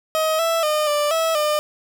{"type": "tone with pitch steps", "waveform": "30% pulse", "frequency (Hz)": [631, 661, 608, 590, 651, 602], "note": ["D#5", "E5", "D#5", "D5", "E5", "D5"], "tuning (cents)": [24, 5, -40, 8, -22, 43], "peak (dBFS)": -15, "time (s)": [0.15, 1.59], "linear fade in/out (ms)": 0, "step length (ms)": 240, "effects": []}